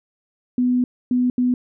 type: tone bursts at uneven times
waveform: sine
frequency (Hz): 248.6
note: B3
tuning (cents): +12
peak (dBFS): -15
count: 3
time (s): 0.58-0.84 / 1.11-1.3 / 1.38-1.54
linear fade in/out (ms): 2
effects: none